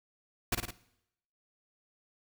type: noise with echo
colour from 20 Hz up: pink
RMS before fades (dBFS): -29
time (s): 0.52-0.55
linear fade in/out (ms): 5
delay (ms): 53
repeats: 3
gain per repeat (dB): -4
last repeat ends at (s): 0.709
effects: noise-tail reverb RT60 0.8 s tail -19 dB re dry